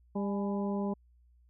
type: harmonic tone with a mistuned harmonic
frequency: 200 Hz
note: G3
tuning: 35 cents sharp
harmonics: 1 / 2 / 3 / 4 / 5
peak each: -31 / -37 / -41 / -43 / -45 dBFS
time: 0.15-0.94 s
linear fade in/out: 10 ms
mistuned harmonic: 4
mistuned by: +69 cents
effects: added 60 Hz sine -60 dBFS peak until 1.49 s